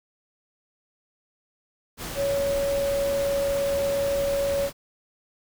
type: tone in noise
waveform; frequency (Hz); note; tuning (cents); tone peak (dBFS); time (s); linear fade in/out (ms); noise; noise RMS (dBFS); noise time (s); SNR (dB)
sine; 559; C#5; +14; -22; 2.15-4.7; 50; pink; -34; 1.97-4.73; +9
effects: none